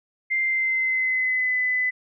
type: tone with pitch glide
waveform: sine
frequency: 2093 to 2007 Hz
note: C7 to B6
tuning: 0 to +27 cents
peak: -20 dBFS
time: 0.3-1.91 s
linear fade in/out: 20 ms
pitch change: -73 cents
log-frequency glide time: 0.43-1.57 s
effects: none